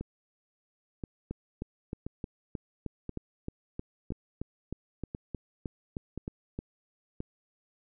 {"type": "two click trains", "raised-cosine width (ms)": 3, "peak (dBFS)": [-23, -22], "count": [8, 18], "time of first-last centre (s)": [[0.01, 7.204], [1.31, 6.59]], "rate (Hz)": [0.973, 3.22], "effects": []}